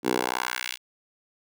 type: tone with high-pass filter sweep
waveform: 10% pulse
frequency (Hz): 62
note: B1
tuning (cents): +7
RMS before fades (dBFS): -28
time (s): 0.03-0.78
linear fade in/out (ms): 50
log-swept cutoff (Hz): 290 to 3200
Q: 1.5
effects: none